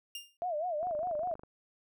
sawtooth tone with exponential decay, 2807 Hz, F7, 8 cents sharp, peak -33 dBFS, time 0.15-0.37 s, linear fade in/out 2 ms, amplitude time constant 46 ms
sine tone with vibrato, 659.3 Hz, E5, in tune, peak -31 dBFS, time 0.42-1.34 s, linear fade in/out 0 ms, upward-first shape sine, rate 5 Hz, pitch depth 190 cents each way
click train, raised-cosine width 1 ms, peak -35 dBFS, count 16, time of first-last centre 0.83-1.435 s, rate 24.8 Hz
effects none

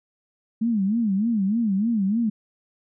sine tone with vibrato, 212.3 Hz, G#3, 38 cents sharp, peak -19 dBFS, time 0.61-2.3 s, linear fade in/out 10 ms, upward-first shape sine, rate 3.3 Hz, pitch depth 190 cents each way, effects none

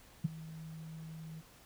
sine tone with ADSR envelope, 159.9 Hz, D#3, 48 cents sharp, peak -25 dBFS, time 0.24-1.42 s, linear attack 11 ms, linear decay 17 ms, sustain -19 dB, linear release 30 ms, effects pink hiss -60 dBFS RMS until 1.65 s

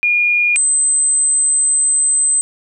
sine tone pair in turn, 2430 / 8174 Hz, D#7 / C9, -42 / -41 cents, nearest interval octave + major sixth, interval 2101 cents, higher second, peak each -11 dBFS, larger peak neither, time 0.03-0.56 / 0.56-2.41 s, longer second, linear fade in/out 0 ms, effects none

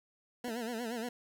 20% pulse tone with vibrato, 233.1 Hz, A#3, in tune, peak -31 dBFS, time 0.44-1.09 s, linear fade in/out 5 ms, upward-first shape sine, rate 8.5 Hz, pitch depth 110 cents each way
25% pulse tone with exponential decay, 311.1 Hz, D#4, in tune, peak -36 dBFS, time 0.48-0.55 s, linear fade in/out 0 ms, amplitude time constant 15 ms
effects none

